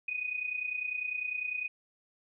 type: tone with amplitude modulation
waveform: sine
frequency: 2489 Hz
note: D#7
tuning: in tune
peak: -29 dBFS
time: 0.08-1.68 s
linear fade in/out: 5 ms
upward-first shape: sine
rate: 30 Hz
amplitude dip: 70%
effects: none